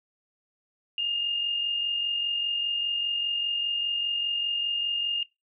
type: tone pair together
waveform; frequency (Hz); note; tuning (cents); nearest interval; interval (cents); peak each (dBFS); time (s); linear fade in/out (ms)
sine; 2782 / 2827; F7 / F7; -7 / +20; unison; 27; -36 / -26; 0.98-5.23; 2
effects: noise-tail reverb RT60 0.2 s tail -21 dB re dry